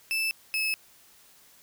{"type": "tone pair in turn", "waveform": "35% pulse", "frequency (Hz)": [2637, 2595], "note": ["E7", "E7"], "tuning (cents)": [0, -28], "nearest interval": "unison", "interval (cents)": 28, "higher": "first", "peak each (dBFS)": -24, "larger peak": "neither", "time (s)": [[0.11, 0.31], [0.54, 0.74]], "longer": "neither", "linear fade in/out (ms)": 0, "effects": ["white hiss -57 dBFS RMS until 1.62 s"]}